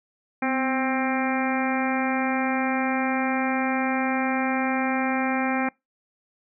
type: harmonic tone with a mistuned harmonic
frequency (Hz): 264.2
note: C4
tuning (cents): +17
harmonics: 1 / 2 / 3 / 4 / 5 / 6 / 7 / 8 / 9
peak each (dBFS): -25 / -32 / -28 / -35 / -34 / -34 / -35 / -35 / -33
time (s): 0.42-5.69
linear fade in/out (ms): 5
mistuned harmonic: 1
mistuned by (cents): -45
effects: noise-tail reverb RT60 0.2 s tail -25 dB re dry